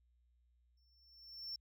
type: tone with exponential growth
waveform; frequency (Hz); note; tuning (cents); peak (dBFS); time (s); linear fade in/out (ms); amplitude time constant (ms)
triangle; 5410; E8; +44; -38; 0.77-1.56; 5; 170
effects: tanh soft clip ceiling -36 dBFS + added 60 Hz sine -70 dBFS peak until 1.6 s